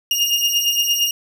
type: beating tone pair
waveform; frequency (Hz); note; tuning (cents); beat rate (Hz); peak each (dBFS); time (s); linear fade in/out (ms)
30% pulse; 2831 / 2839.7; F7 / F7; +23 / +28; 8.7; -18 / -15; 0.11-1.11; 2
effects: none